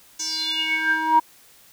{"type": "tone with band-pass filter sweep", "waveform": "square", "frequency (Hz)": 317.5, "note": "D#4", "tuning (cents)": 35, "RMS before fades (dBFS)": -22, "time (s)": [0.19, 1.2], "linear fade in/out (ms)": 10, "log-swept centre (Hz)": [6400, 890], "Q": 8.1, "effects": ["white hiss -52 dBFS RMS until 1.72 s"]}